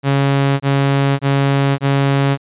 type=tone bursts; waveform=sawtooth; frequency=138.59 Hz; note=C#3; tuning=in tune; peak=-8 dBFS; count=4; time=0.03-2.376 s; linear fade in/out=50 ms; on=570 ms; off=22 ms; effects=resampled to 8000 Hz